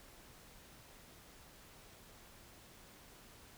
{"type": "silence", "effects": ["pink hiss -59 dBFS RMS until 3.57 s"]}